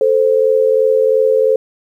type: tone pair together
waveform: sine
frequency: 440 / 522.9 Hz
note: A4 / C5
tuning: 0 / -1 cents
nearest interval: minor third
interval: 299 cents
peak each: -12 dBFS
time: 0.01-1.56 s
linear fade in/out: 2 ms
effects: 8-bit